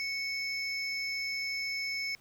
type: tone pair together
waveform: triangle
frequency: 2217 / 5269 Hz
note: C#7 / E8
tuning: 0 / -2 cents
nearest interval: octave + minor third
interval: 1498 cents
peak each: -32 / -36 dBFS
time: 0-2.15 s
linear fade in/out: 0 ms
effects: pink hiss -62 dBFS RMS until 2.2 s